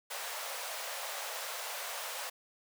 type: high-pass noise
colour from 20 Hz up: pink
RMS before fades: -40 dBFS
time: 0.1-2.3 s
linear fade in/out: 10 ms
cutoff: 520 Hz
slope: 48 dB/octave
effects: none